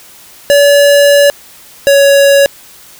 square tone pair in turn, 571 / 559.2 Hz, D5 / C#5, -49 / +15 cents, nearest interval unison, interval 36 cents, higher first, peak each -4 dBFS, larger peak neither, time 0.5-1.3 / 1.87-2.46 s, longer first, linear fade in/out 0 ms, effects white hiss -37 dBFS RMS until 2.99 s

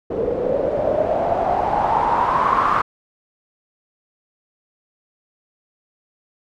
white noise with low-pass filter sweep, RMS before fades -19 dBFS, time 0.1-2.82 s, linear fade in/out 10 ms, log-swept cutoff 450 to 1200 Hz, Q 7.6, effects none

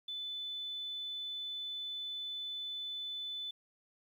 sine tone, 3500 Hz, A7, 10 cents flat, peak -38 dBFS, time 0.08-3.51 s, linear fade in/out 5 ms, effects 11-bit

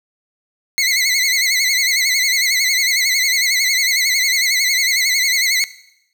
20% pulse tone with vibrato, 2093 Hz, C7, in tune, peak -9 dBFS, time 0.78-5.64 s, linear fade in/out 0 ms, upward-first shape sine, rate 11 Hz, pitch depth 100 cents each way, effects noise-tail reverb RT60 0.8 s tail -17 dB re dry

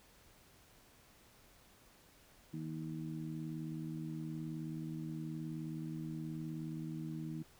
harmonic tone, 79 Hz, D#2, 27 cents sharp, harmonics 2 / 3 / 4, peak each -42 / -47 / -45 dBFS, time 2.53-7.43 s, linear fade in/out 10 ms, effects pink hiss -64 dBFS RMS until 7.59 s

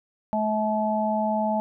harmonic tone, 215.2 Hz, A3, 38 cents flat, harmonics 1 / 3 / 4, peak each -26 / -26 / -26 dBFS, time 0.33-1.6 s, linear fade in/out 0 ms, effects none

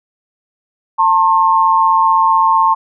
sine tone pair together, 896 / 1071.7 Hz, A5 / C6, +31 / +41 cents, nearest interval minor third, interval 310 cents, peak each -11 dBFS, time 0.98-2.75 s, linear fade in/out 20 ms, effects none

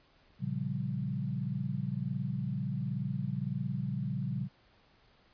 sine chord, G half-diminished seventh, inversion first, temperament equal, 116.54 / 138.59 / 174.61 / 196 Hz, Bb2 / Db3 / F3 / G3, 0 / 0 / 0 / 0 cents, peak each -38 / -35 / -39 / -38 dBFS, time 0.39-4.49 s, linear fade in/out 50 ms, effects pink hiss -65 dBFS RMS until 5.33 s + resampled to 11025 Hz

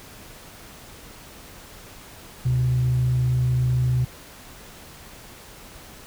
sine tone pair together, 70.77 / 126.1 Hz, C#2 / B2, +36 / +36 cents, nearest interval minor seventh, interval 1000 cents, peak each -29 / -17 dBFS, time 2.45-4.05 s, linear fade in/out 10 ms, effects tanh soft clip ceiling -14 dBFS + pink hiss -44 dBFS RMS until 6.06 s

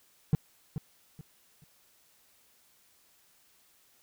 triangle tone with echo, 152.9 Hz, D#3, 30 cents flat, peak -17 dBFS, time 0.33-0.35 s, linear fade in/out 0 ms, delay 430 ms, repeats 3, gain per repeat -11 dB, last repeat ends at 1.64 s, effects white hiss -65 dBFS RMS until 4.02 s

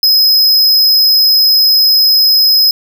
square tone, 5090 Hz, D#8, 39 cents sharp, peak -6 dBFS, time 0.03-2.71 s, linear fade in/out 2 ms, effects 7-bit

